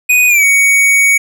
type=tone with pitch glide; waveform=square; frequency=2485 to 2240 Hz; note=D#7 to C#7; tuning=-3 to +18 cents; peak=-7 dBFS; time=0.09-1.18 s; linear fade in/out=10 ms; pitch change=-179 cents; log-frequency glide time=0.28-0.44 s; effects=none